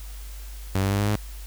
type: tone with pitch steps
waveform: sawtooth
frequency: 96 / 98.24 / 100.54 / 102.89 / 105.3 Hz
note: G2 / G2 / G2 / G#2 / G#2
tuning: -36 / +4 / +44 / -16 / +24 cents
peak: -17 dBFS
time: 0.75-1.155 s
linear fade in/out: 0 ms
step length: 81 ms
effects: added 50 Hz sine -35 dBFS peak until 1.46 s + white hiss -47 dBFS RMS until 1.46 s